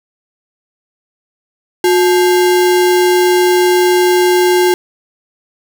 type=tone with sample-and-hold; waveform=sine; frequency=360.8 Hz; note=F#4; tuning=44 cents flat; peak=-7 dBFS; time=1.84-4.74 s; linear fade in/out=2 ms; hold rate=1225 Hz; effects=none